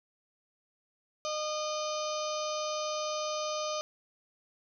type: harmonic tone with a mistuned harmonic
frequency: 611 Hz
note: D#5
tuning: 32 cents flat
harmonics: 1 / 2 / 4 / 5 / 6 / 7 / 8 / 9 / 10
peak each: -34 / -37 / -46 / -45 / -46 / -47 / -44 / -51 / -42 dBFS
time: 1.25-3.81 s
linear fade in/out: 0 ms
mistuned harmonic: 9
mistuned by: -23 cents
effects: none